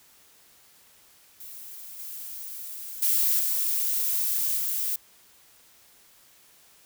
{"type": "noise with level steps", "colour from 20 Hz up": "violet", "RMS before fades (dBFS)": [-42, -38, -23, -26, -28], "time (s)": [1.4, 4.96], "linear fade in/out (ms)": 5, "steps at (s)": [1.99, 3.02, 3.39, 4.57], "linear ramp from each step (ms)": 5, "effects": ["white hiss -57 dBFS RMS until 6.85 s"]}